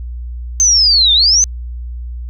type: linear two-way sweep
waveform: sine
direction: down then up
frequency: 6310 to 3520 to 6310 Hz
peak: -7 dBFS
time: 0.6-1.44 s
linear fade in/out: 0 ms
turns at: 1.13 s
effects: added 60 Hz sine -22 dBFS peak until 2.29 s